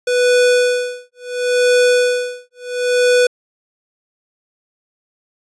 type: tone with tremolo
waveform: square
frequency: 493.9 Hz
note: B4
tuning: in tune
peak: -10 dBFS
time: 0.07-3.27 s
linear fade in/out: 5 ms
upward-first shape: sine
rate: 0.72 Hz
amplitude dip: 100%
effects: resampled to 22050 Hz